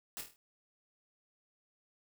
white noise with echo, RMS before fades -42 dBFS, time 0.17-0.21 s, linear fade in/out 0 ms, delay 25 ms, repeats 6, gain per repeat -5 dB, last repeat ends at 0.36 s, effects none

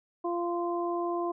harmonic tone, 346 Hz, F4, 16 cents flat, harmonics 1 / 2 / 3, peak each -30 / -34 / -35 dBFS, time 0.24-1.32 s, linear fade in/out 10 ms, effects none

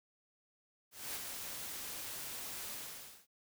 white noise with ADSR envelope, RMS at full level -40 dBFS, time 0.91-3.27 s, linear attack 240 ms, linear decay 24 ms, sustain -4 dB, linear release 530 ms, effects none

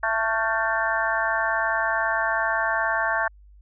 harmonic tone with a mistuned harmonic, 222.6 Hz, A3, 20 cents sharp, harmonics 3 / 4 / 5 / 6 / 7 / 8, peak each -28 / -28 / -29 / -32 / -26 / -28 dBFS, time 0.03-3.28 s, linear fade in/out 5 ms, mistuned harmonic 6, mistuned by +82 cents, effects added 50 Hz sine -47 dBFS peak until 3.61 s

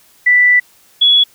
sine tone pair in turn, 1975.5 / 3379 Hz, B6 / G#7, 0 / +29 cents, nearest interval major sixth, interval 929 cents, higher second, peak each -6 dBFS, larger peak neither, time 0.26-0.6 / 1.01-1.24 s, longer first, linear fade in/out 10 ms, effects white hiss -49 dBFS RMS until 1.34 s

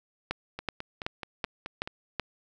two click trains, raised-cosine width 0.3 ms, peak -13 / -20 dBFS, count 6 / 7, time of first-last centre 0.31-2.197 / 0.59-1.875 s, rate 2.65 / 4.67 Hz, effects none

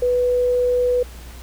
sine tone, 493.9 Hz, B4, in tune, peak -15 dBFS, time 0.02-1.03 s, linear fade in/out 5 ms, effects added 60 Hz sine -35 dBFS peak until 1.42 s + pink hiss -43 dBFS RMS until 1.42 s

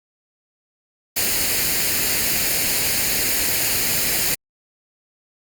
white noise with comb filter, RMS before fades -20 dBFS, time 1.16-4.35 s, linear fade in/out 10 ms, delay 0.43 ms, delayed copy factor +0.55, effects Opus 48 kbps

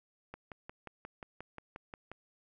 click train, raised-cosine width 0.5 ms, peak -29 dBFS, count 11, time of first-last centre 0.34-2.116 s, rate 5.63 Hz, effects none

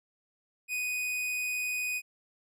45% pulse tone, 2489 Hz, D#7, in tune, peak -30 dBFS, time 0.68-2.02 s, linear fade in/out 50 ms, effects resampled to 32000 Hz

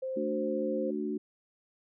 sine tone, 523.3 Hz, C5, in tune, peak -32 dBFS, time 0.02-0.91 s, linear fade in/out 10 ms
sine chord, D major, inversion second, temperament equal, 220 / 293.7 / 370 Hz, A3 / D4 / F#4, 0 / 0 / 0 cents, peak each -35 dBFS, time 0.16-1.18 s, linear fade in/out 10 ms
effects none

